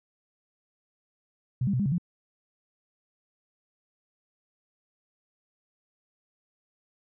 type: tone with pitch steps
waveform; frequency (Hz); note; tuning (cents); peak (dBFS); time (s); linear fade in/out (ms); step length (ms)
sine; 126.1 / 198.6 / 126 / 202.1 / 135.9 / 173.7; B2 / G3 / B2 / G#3 / C#3 / F3; +36 / +23 / +35 / -47 / -34 / -9; -23; 1.61-1.982; 5; 62
effects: none